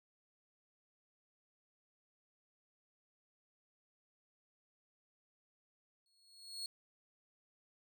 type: tone with exponential growth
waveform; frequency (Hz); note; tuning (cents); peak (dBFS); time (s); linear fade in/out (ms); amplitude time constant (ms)
35% pulse; 4327; C#8; -43; -37; 6.06-6.66; 1; 130
effects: none